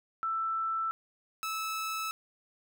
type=tone pair in turn; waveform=sine / sawtooth; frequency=1327 / 1305.7 Hz; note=E6 / E6; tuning=+11 / -17 cents; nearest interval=unison; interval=28 cents; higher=first; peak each=-29 / -29 dBFS; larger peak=neither; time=0.23-0.91 / 1.43-2.11 s; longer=neither; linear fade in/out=0 ms; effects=none